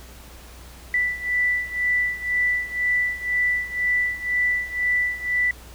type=beating tone pair; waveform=sine; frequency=1975.5 / 1977.5 Hz; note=B6 / B6; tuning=0 / +2 cents; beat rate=2 Hz; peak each=-22 / -25 dBFS; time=0.94-5.51 s; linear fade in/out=2 ms; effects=added 60 Hz sine -43 dBFS peak until 5.74 s + pink hiss -46 dBFS RMS until 5.74 s